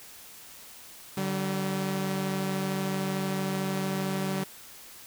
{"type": "tone pair together", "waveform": "sawtooth", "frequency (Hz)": [146.83, 191.36], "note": ["D3", "G3"], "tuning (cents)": [0, -41], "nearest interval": "perfect fourth", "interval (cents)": 459, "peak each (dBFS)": [-30, -25], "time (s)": [1.17, 4.44], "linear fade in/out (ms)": 5, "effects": ["white hiss -48 dBFS RMS until 5.06 s"]}